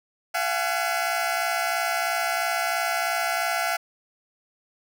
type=tone cluster; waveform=20% pulse; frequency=682 / 745 / 841 Hz; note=F5 / F#5 / G#5; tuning=-41 / +12 / +22 cents; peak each=-21 / -23 / -27 dBFS; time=0.34-3.77 s; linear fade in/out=10 ms; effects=none